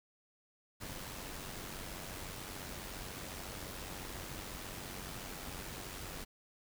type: noise with amplitude modulation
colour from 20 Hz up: pink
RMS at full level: -43 dBFS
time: 0.8-6.25 s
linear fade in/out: 20 ms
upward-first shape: sine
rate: 94.2 Hz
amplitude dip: 45%
effects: none